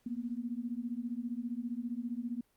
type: beating tone pair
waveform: sine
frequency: 231.4 / 246.4 Hz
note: A#3 / B3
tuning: -13 / -4 cents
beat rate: 15 Hz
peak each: -38 / -38 dBFS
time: 0.06-2.41 s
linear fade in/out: 5 ms
effects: pink hiss -73 dBFS RMS until 2.56 s + Opus 48 kbps